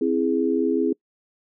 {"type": "chord", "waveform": "sine", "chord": "C augmented", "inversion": "none", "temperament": "equal with one note detuned", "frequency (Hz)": [262.7, 329.6, 415.3], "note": ["C4", "E4", "G#4"], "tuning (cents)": [7, 0, 0], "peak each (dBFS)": -23, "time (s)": [0.01, 0.93], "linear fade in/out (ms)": 5, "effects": ["noise-tail reverb RT60 0.1 s tail -26 dB re dry"]}